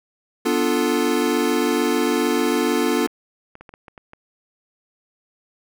square chord, B half-diminished seventh, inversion none, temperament equal, 246.9 / 293.7 / 349.2 / 440 Hz, B3 / D4 / F4 / A4, 0 / 0 / 0 / 0 cents, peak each -24 dBFS, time 0.45-3.07 s, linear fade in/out 10 ms
clicks, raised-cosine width 0.5 ms, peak -26 dBFS, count 12, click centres 2.404 / 2.462 / 2.507 / 2.689 / 3.074 / 3.554 / 3.61 / 3.692 / 3.739 / 3.882 / 3.978 / 4.134 s
effects none

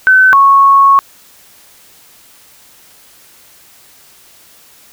sine tone pair in turn, 1522 / 1102.8 Hz, F#6 / C#6, +48 / -9 cents, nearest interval tritone, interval 557 cents, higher first, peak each -3 dBFS, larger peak neither, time 0.07-0.33 / 0.33-0.99 s, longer second, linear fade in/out 0 ms, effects white hiss -43 dBFS RMS until 4.92 s

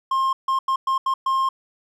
triangle tone bursts at uneven times, 1064 Hz, C6, 29 cents sharp, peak -16 dBFS, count 6, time 0.11-0.33 / 0.48-0.59 / 0.68-0.76 / 0.87-0.98 / 1.06-1.14 / 1.26-1.49 s, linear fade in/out 5 ms, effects none

